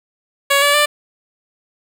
10% pulse tone with pitch steps, 560 / 575.1 / 590.6 Hz, C#5 / D5 / D5, +18 / -36 / +10 cents, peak -3 dBFS, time 0.5-0.86 s, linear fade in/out 10 ms, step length 120 ms, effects none

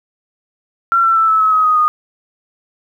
sine tone with pitch steps, 1363 / 1343.5 / 1324.2 / 1305.2 / 1286.5 / 1268.1 / 1249.9 / 1232 Hz, F6 / E6 / E6 / E6 / E6 / D#6 / D#6 / D#6, -43 / +33 / +7 / -18 / -43 / +33 / +7 / -17 cents, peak -9 dBFS, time 0.92-1.88 s, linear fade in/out 0 ms, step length 120 ms, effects 8-bit

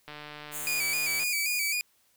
click train, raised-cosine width 0.3 ms, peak -26 dBFS, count 173, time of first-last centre 0.08-1.234 s, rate 149 Hz
pink high-pass noise, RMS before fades -36 dBFS, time 0.51-1.77 s, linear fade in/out 50 ms, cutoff 6500 Hz, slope 96 dB/octave
sawtooth tone with vibrato, 2370 Hz, D7, 15 cents sharp, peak -24 dBFS, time 0.67-1.81 s, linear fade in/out 0 ms, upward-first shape square, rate 3.8 Hz, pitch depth 56 cents each way
effects white hiss -67 dBFS RMS until 2.16 s

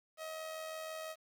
sawtooth tone with amplitude modulation, 634 Hz, D#5, 32 cents sharp, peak -36 dBFS, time 0.17-1.16 s, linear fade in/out 50 ms, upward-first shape sine, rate 86 Hz, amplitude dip 40%, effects 11-bit

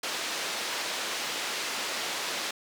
white band-pass noise, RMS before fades -33 dBFS, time 0.03-2.51 s, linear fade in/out 5 ms, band 300 to 4800 Hz, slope 12 dB/octave, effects none

